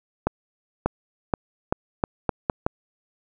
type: accelerating click train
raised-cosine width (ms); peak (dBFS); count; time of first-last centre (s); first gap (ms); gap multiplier
1; -6; 8; 0.27-2.665; 590; 0.81
effects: none